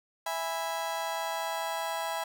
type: chord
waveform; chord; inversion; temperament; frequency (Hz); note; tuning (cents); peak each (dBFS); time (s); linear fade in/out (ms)
35% pulse; E major; none; just; 659.3 / 824.1 / 988.9; E5 / G#5 / B5; 0 / -14 / +2; -34; 0.26-2.24; 5
effects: none